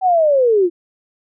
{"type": "linear sweep", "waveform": "sine", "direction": "down", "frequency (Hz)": [769, 331.3], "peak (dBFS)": -10, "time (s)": [0.01, 0.7], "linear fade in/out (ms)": 50, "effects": []}